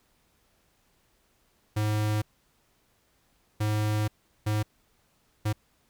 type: tone bursts at uneven times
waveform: square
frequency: 106.4 Hz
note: G#2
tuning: 42 cents sharp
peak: -25 dBFS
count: 4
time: 1.76-2.22 / 3.6-4.08 / 4.46-4.63 / 5.45-5.53 s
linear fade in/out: 10 ms
effects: pink hiss -68 dBFS RMS until 5.89 s